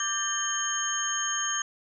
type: tone cluster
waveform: sine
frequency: 1179 / 1581 / 1797 / 3099 / 6510 Hz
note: D6 / G6 / A6 / G7 / G#8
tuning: +6 / +14 / +36 / -21 / -36 cents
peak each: -34 / -35 / -36 / -34 / -29 dBFS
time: 0-1.62 s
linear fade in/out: 2 ms
effects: none